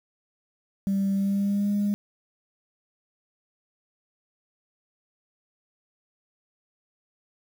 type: tone with pitch glide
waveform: sine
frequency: 196 to 204.2 Hz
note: G3 to G#3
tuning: 0 to -29 cents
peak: -20 dBFS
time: 0.87-1.94 s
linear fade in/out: 0 ms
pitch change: +71 cents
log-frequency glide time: 1.16-1.72 s
effects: tanh soft clip ceiling -19 dBFS + 8-bit